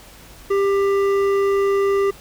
triangle tone with hard clipping, 396.1 Hz, G4, 18 cents sharp, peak -17 dBFS, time 0.5-2.11 s, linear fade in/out 10 ms, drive 14 dB, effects added 50 Hz sine -49 dBFS peak until 2.2 s + pink hiss -44 dBFS RMS until 2.2 s

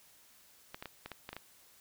clicks, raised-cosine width 0.3 ms, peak -26 dBFS, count 8, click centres 0.745 / 0.825 / 0.857 / 1.06 / 1.117 / 1.291 / 1.33 / 1.366 s, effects white hiss -62 dBFS RMS until 1.8 s

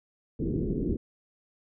white low-pass noise, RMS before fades -29 dBFS, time 0.39-0.97 s, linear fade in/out 10 ms, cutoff 400 Hz, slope 48 dB/octave, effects none

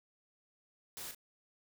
white noise with echo, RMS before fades -45 dBFS, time 0.97-1.11 s, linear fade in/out 0 ms, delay 37 ms, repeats 1, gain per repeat -7 dB, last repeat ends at 1.147 s, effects none

